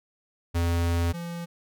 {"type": "tone pair in turn", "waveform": "square", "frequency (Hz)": [85.2, 170.86], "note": ["F2", "F3"], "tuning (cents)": [-42, -38], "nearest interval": "octave", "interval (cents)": 1204, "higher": "second", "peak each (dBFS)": [-23, -33], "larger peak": "first", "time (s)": [[0.54, 1.13], [1.13, 1.46]], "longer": "first", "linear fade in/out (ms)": 20, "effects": []}